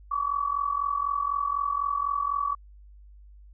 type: tone with amplitude modulation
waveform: sine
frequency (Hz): 1139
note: C#6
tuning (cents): +47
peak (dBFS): -21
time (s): 0.11-2.55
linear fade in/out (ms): 10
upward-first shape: sine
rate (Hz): 44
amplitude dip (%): 80
effects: added 50 Hz sine -47 dBFS peak until 3.53 s